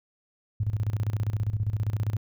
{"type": "tone with tremolo", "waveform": "sine", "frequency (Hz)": 105.5, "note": "G#2", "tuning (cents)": 28, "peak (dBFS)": -22, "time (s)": [0.6, 2.17], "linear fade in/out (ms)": 5, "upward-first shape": "square", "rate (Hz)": 15, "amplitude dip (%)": 75, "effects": []}